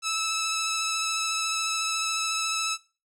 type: tone with vibrato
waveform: 10% pulse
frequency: 1308 Hz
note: E6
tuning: 14 cents flat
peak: -17 dBFS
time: 0.02-2.78 s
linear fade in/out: 50 ms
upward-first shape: sine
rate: 14 Hz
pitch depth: 14 cents each way
effects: noise-tail reverb RT60 0.3 s tail -18 dB re dry + low-pass 11000 Hz 12 dB/octave